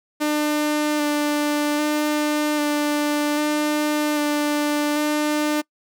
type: tone with vibrato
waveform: sawtooth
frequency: 297.6 Hz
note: D4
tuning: 23 cents sharp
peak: -15 dBFS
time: 0.2-5.62 s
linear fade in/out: 20 ms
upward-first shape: square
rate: 0.63 Hz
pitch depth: 13 cents each way
effects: noise-tail reverb RT60 0.1 s tail -24 dB re dry